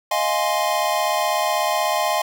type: chord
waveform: square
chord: F minor seventh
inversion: third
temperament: equal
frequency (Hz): 622.3 / 698.5 / 830.6 / 1046.5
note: Eb5 / F5 / Ab5 / C6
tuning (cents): 0 / 0 / 0 / 0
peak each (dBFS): -25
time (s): 0.11-2.22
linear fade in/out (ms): 5
effects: 9-bit